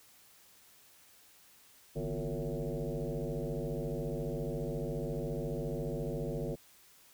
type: tone with frequency modulation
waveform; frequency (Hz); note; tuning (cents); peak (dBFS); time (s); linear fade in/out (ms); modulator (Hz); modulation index
sine; 157.2; D#3; +18; -33; 1.95-6.56; 20; 100; 4.2
effects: white hiss -61 dBFS RMS until 7.13 s